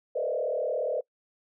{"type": "tone with frequency modulation", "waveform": "sine", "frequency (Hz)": 555, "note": "C#5", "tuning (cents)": 2, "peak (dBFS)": -26, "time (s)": [0.15, 1.01], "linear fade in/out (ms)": 10, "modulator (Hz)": 37.2, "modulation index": 2.3, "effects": ["noise-tail reverb RT60 0.1 s tail -23 dB re dry"]}